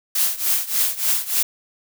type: noise with tremolo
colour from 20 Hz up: blue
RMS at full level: -17 dBFS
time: 0.15-1.43 s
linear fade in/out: 5 ms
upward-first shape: triangle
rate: 3.4 Hz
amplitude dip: 90%
effects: none